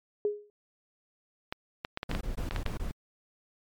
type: tone with exponential decay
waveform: sine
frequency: 415.3 Hz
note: G#4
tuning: in tune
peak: -22 dBFS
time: 0.25-0.5 s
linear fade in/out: 1 ms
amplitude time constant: 54 ms
type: clicks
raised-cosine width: 0.3 ms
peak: -17 dBFS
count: 9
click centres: 1.525 / 1.849 / 1.974 / 2.031 / 2.114 / 2.15 / 2.51 / 2.562 / 2.663 s
type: noise bursts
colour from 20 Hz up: brown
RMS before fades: -33 dBFS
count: 6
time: 2.09-2.915 s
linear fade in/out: 5 ms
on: 120 ms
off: 21 ms
effects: MP3 96 kbps